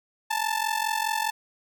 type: ring-modulated tone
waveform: sawtooth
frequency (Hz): 880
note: A5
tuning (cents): 0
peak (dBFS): -18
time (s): 0.3-1.31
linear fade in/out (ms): 10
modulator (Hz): 22.4
effects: none